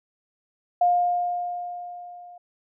sine tone with level ramp, 708 Hz, F5, 23 cents sharp, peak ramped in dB -15 to -42 dBFS, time 0.81-2.38 s, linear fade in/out 5 ms, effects none

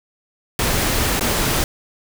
pink noise with dropouts, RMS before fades -19 dBFS, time 0.59-1.64 s, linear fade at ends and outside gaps 1 ms, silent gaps 1.195-1.209 s, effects none

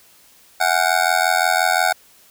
25% pulse tone with amplitude modulation, 740 Hz, F#5, in tune, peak -7 dBFS, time 0.6-1.93 s, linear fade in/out 10 ms, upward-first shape sine, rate 85.7 Hz, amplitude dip 100%, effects white hiss -51 dBFS RMS until 2.3 s

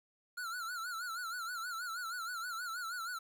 square tone with vibrato, 1400 Hz, F6, 4 cents sharp, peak -39 dBFS, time 0.37-3.19 s, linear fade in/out 10 ms, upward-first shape sine, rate 6.3 Hz, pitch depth 110 cents each way, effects 11-bit

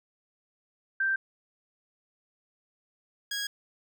sine / 15% pulse tone pair in turn, 1568 / 1647.4 Hz, G6 / G#6, 0 / -14 cents, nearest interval minor second, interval 86 cents, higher second, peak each -24 dBFS, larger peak neither, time 1-1.16 / 3.31-3.47 s, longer neither, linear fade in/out 5 ms, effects none

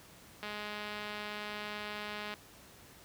click train, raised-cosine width 0.3 ms, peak -25 dBFS, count 400, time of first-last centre 0.43-2.339 s, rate 209 Hz, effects pink hiss -56 dBFS RMS until 3.04 s + high-pass 60 Hz 12 dB/octave

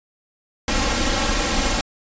pink noise with comb filter, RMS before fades -20 dBFS, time 0.68-1.81 s, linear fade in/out 2 ms, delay 3.7 ms, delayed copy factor +0.9, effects resampled to 16000 Hz

